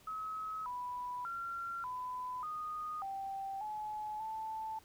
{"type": "tone with pitch steps", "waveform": "sine", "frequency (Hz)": [1281, 987, 1373, 1003, 1236, 781, 852, 879], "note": ["E6", "B5", "F6", "B5", "D#6", "G5", "G#5", "A5"], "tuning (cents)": [-50, -1, -30, 26, -12, -7, 44, -2], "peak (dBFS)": -38, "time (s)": [0.07, 4.79], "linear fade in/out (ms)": 5, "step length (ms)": 590, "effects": ["pink hiss -63 dBFS RMS until 4.84 s"]}